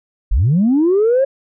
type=linear sweep; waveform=sine; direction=up; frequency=34.65 to 554.4 Hz; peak=-9 dBFS; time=0.31-1.25 s; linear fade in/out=10 ms; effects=tanh soft clip ceiling -7 dBFS